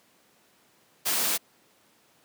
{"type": "noise", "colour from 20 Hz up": "white", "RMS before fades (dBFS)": -26, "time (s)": [1.05, 1.38], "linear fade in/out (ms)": 20, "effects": ["pink hiss -62 dBFS RMS until 2.24 s", "high-pass 200 Hz 12 dB/octave"]}